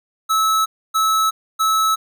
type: tone bursts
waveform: square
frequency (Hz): 1300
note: E6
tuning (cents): -24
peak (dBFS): -15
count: 3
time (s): 0.29-1.96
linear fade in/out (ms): 20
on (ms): 370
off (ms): 280
effects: none